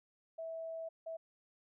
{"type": "tone bursts at uneven times", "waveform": "sine", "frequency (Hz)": 653, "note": "E5", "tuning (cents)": -17, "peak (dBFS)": -40, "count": 2, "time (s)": [[0.38, 0.89], [1.06, 1.17]], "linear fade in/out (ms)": 10, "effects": []}